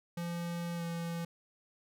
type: tone with pitch glide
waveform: square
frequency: 171.4 to 168.85 Hz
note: F3 to E3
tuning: -32 to +42 cents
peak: -36 dBFS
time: 0.17-1.25 s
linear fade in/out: 5 ms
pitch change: -26 cents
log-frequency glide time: 0.76-0.83 s
effects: none